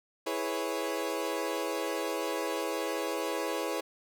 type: chord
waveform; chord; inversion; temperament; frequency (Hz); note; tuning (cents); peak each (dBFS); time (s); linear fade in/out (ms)
30% pulse; C# minor seventh; first; equal; 329.6 / 415.3 / 493.9 / 554.4; E4 / G#4 / B4 / C#5; 0 / 0 / 0 / 0; -34; 0.26-3.81; 10
effects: none